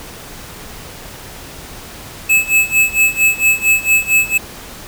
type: tone with tremolo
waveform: square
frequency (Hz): 2600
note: E7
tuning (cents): -24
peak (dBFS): -8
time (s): 2.29-4.38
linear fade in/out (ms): 10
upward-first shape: sine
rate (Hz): 4.4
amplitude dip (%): 90
effects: pink hiss -33 dBFS RMS until 4.87 s